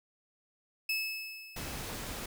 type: tone with exponential decay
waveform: 30% pulse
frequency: 2600 Hz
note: E7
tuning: 24 cents flat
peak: -26 dBFS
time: 0.89-2.18 s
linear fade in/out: 5 ms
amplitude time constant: 280 ms
type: noise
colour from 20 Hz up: pink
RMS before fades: -40 dBFS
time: 1.56-2.26 s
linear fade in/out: 5 ms
effects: none